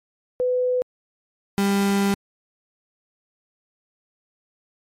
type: tone pair in turn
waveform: sine / 35% pulse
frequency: 501 / 198.82 Hz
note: B4 / G3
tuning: +25 / +25 cents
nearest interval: octave + major third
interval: 1600 cents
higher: first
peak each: -18 / -16 dBFS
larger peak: second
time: 0.4-0.82 / 1.58-2.14 s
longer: second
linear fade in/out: 0 ms
effects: MP3 64 kbps